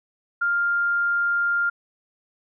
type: tone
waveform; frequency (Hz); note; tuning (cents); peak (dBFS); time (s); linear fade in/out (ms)
sine; 1400; F6; +4; -19; 0.41-1.7; 10
effects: none